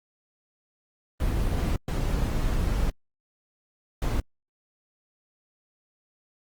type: noise bursts at uneven times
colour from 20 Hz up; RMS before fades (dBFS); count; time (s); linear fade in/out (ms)
brown; -25; 3; 1.2-1.76 / 1.88-2.9 / 4.02-4.2; 2
effects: Opus 24 kbps